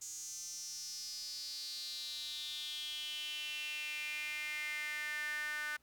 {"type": "tone with high-pass filter sweep", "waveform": "sawtooth", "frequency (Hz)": 300, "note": "D4", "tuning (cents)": 37, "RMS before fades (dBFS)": -42, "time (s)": [0.01, 5.77], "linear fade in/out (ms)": 10, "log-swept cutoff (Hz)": [6700, 1600], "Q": 6.5, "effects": ["pink hiss -73 dBFS RMS until 5.82 s"]}